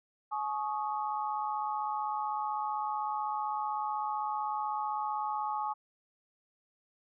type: chord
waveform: sine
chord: Ab suspended fourth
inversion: none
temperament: equal with one note detuned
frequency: 848.6 / 1108.7 / 1244.5 Hz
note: Ab5 / Db6 / Eb6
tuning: +37 / 0 / 0 cents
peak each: -33 / -37 / -39 dBFS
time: 0.31-5.74 s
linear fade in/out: 20 ms
effects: none